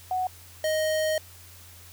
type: tone pair in turn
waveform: sine / square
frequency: 740 / 624 Hz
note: F#5 / D#5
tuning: 0 / +5 cents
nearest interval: minor third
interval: 295 cents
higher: first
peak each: -24 dBFS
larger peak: neither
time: 0.11-0.27 / 0.64-1.18 s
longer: second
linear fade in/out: 2 ms
effects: added 88 Hz sine -50 dBFS peak until 1.92 s + white hiss -50 dBFS RMS until 1.92 s